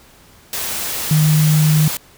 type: tone in noise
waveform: sine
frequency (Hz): 153.8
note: D#3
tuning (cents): -20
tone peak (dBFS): -10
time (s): 1.11-1.88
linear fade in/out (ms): 2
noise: white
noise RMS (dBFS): -23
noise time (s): 0.53-1.97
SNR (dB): +10
effects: pink hiss -47 dBFS RMS until 2.17 s